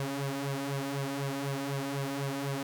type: tone with flanger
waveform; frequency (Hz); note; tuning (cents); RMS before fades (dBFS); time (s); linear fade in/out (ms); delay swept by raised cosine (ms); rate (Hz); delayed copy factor
sawtooth; 138.59; C#3; 0; -34; 0-2.63; 2; 1.8 to 4; 4; +0.8
effects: 11-bit